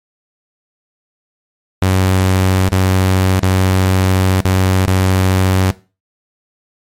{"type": "tone with dropouts", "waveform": "sawtooth", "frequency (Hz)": 93.9, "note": "F#2", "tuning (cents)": 26, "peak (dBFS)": -6, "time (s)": [1.82, 5.71], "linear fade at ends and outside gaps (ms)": 0, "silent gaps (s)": [[2.687, 2.721], [3.393, 3.427], [4.405, 4.45], [4.858, 4.876]], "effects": ["noise-tail reverb RT60 0.3 s tail -18 dB re dry", "MP3 64 kbps"]}